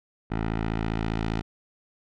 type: tone with low-pass filter sweep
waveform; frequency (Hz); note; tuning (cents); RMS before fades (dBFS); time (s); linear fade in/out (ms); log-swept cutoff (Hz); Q
10% pulse; 55; A1; 0; -28; 0.3-1.42; 20; 2000 to 4100; 0.89
effects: none